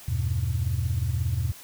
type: chord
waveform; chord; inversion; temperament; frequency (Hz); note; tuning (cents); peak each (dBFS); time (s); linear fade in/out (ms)
sine; E minor; none; equal with one note detuned; 81.23 / 98 / 123.47; E2 / G2 / B2; -25 / 0 / 0; -27; 0.08-1.52; 5
effects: tanh soft clip ceiling -16 dBFS + white hiss -46 dBFS RMS until 1.63 s